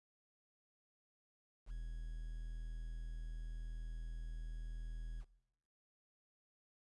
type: tone with quantisation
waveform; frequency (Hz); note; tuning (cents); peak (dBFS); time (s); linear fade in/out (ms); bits
triangle; 40.44; E1; -32; -40; 1.66-5.25; 50; 11
effects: noise-tail reverb RT60 1.0 s tail -20 dB re dry + resampled to 24000 Hz